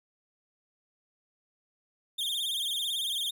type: tone with vibrato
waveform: 45% pulse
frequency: 3418 Hz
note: G#7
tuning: 49 cents sharp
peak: -29 dBFS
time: 2.18-3.31 s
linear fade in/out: 10 ms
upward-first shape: sine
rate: 18 Hz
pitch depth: 140 cents each way
effects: none